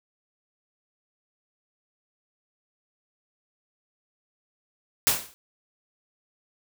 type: noise with exponential decay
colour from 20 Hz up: white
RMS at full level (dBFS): -17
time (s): 5.07-5.34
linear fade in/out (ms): 0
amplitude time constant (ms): 57
effects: none